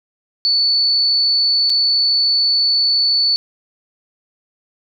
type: tone with dropouts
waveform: sine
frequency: 4467 Hz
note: C#8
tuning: 12 cents sharp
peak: -12 dBFS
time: 0.45-3.36 s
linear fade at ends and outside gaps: 0 ms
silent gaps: 1.696-1.701 s
effects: none